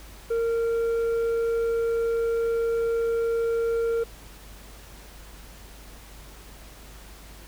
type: tone with tanh clipping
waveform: sine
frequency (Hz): 461.2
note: A#4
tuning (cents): -19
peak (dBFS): -23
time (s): 0.3-4.04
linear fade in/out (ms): 10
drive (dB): 5
effects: added 50 Hz sine -45 dBFS peak until 7.47 s + pink hiss -48 dBFS RMS until 7.47 s